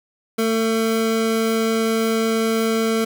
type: tone pair together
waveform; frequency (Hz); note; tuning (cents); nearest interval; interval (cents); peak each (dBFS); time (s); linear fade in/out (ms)
square; 224 / 449.1; A3 / A4; +31 / +35; octave; 1204; -21; 0.38-3.05; 10
effects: none